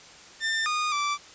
sawtooth tone with pitch steps, 1794 / 1228 / 1166 Hz, A6 / D#6 / D6, +33 / -23 / -13 cents, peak -21 dBFS, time 0.4-1.18 s, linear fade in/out 50 ms, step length 260 ms, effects white hiss -48 dBFS RMS until 1.34 s + resampled to 16000 Hz

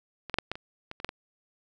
clicks, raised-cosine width 0.3 ms, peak -23 / -11 / -9 / -15 / -24 / -22 / -26 / -13 / -19 dBFS, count 9, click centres 0.297 / 0.342 / 0.386 / 0.516 / 0.555 / 0.914 / 1.001 / 1.046 / 1.091 s, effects none

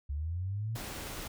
sine linear sweep, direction up, 68.3 to 116 Hz, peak -32 dBFS, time 0.09-0.77 s, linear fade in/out 10 ms
pink noise, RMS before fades -41 dBFS, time 0.75-1.28 s, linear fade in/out 10 ms
effects none

